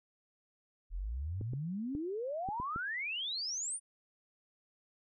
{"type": "exponential sweep", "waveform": "sine", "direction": "up", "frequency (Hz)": [38.89, 9630], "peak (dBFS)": -35, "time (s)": [0.9, 3.8], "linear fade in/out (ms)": 50}
{"type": "clicks", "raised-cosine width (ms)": 3, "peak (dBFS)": -29, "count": 6, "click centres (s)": [1.412, 1.535, 1.951, 2.488, 2.6, 2.761]}
{"effects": []}